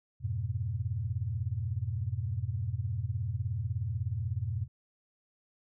sine chord, F diminished, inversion none, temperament equal, 87.31 / 103.83 / 123.47 Hz, F2 / Ab2 / Cb3, 0 / 0 / 0 cents, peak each -36 / -34 / -35 dBFS, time 0.2-4.68 s, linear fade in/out 50 ms, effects none

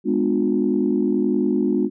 sine chord, G# diminished seventh, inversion none, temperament just, 207.7 / 249.2 / 299 / 358.8 Hz, G#3 / B3 / D4 / F4, 0 / +16 / +31 / +47 cents, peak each -22 dBFS, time 0.04-1.9 s, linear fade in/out 50 ms, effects tanh soft clip ceiling -7 dBFS

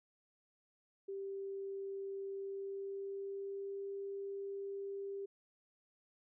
sine tone with pitch glide, 392 to 395.9 Hz, G4 to G4, 0 to +17 cents, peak -40 dBFS, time 1.08-5.26 s, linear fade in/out 10 ms, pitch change +17 cents, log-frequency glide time 2.3-3.88 s, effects none

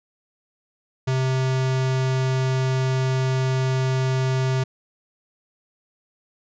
square tone, 130.81 Hz, C3, in tune, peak -20 dBFS, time 1.07-4.64 s, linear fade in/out 10 ms, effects resampled to 16000 Hz

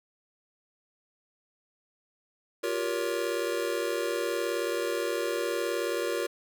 square chord, G half-diminished seventh, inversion third, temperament just, 352.8 / 392 / 470.4 / 564.5 Hz, F4 / G4 / Bb4 / Db5, +18 / 0 / +16 / +31 cents, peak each -34 / -36 / -33 / -35 dBFS, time 2.63-6.27 s, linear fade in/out 10 ms, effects none

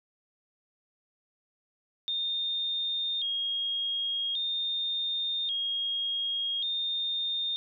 sine tone with vibrato, 3449 Hz, A7, 35 cents flat, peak -28 dBFS, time 2.08-7.56 s, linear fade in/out 0 ms, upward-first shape square, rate 0.44 Hz, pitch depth 95 cents each way, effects none

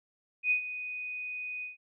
sine tone with ADSR envelope, 2489 Hz, D#7, in tune, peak -22 dBFS, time 0.43-1.77 s, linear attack 78 ms, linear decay 100 ms, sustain -13 dB, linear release 140 ms, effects none

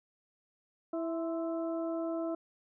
harmonic tone with a mistuned harmonic, 329.6 Hz, E4, in tune, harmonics 1 / 2 / 3 / 4, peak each -34 / -36 / -50 / -47 dBFS, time 0.93-2.35 s, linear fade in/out 5 ms, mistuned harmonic 3, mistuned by +82 cents, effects none

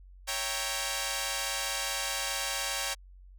5% pulse chord, C# diminished seventh, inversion none, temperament equal, 554.4 / 659.3 / 784 / 932.3 Hz, C#5 / E5 / G5 / Bb5, 0 / 0 / 0 / 0 cents, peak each -24 / -29 / -23 / -25 dBFS, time 0.27-2.95 s, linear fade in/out 20 ms, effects added 46 Hz sine -49 dBFS peak until 3.38 s

